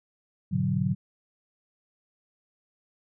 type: chord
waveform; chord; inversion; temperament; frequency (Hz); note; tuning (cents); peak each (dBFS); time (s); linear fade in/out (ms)
sine; G# half-diminished seventh; none; equal with one note detuned; 103.83 / 123.47 / 146.07 / 185; G#2 / B2 / D3 / F#3; 0 / 0 / -9 / 0; -31 / -31 / -28 / -27; 0.51-0.95; 20
effects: none